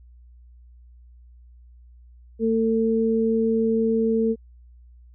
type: tone pair together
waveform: sine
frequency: 225.1 / 448.9 Hz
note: A3 / A4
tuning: +40 / +35 cents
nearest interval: octave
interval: 1195 cents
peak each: -21 dBFS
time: 2.39-4.36 s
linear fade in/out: 50 ms
effects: added 60 Hz sine -46 dBFS peak until 5.14 s